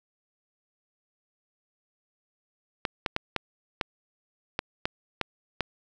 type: clicks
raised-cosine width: 0.3 ms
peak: -10 dBFS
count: 9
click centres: 2.852 / 3.062 / 3.164 / 3.363 / 3.812 / 4.591 / 4.855 / 5.213 / 5.607 s
effects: none